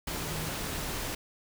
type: tone in noise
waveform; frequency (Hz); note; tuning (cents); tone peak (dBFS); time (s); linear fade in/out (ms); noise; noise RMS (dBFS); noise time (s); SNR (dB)
sine; 157.5; D#3; +21; -39; 0.2-0.49; 5; pink; -35; 0.07-1.15; -7
effects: none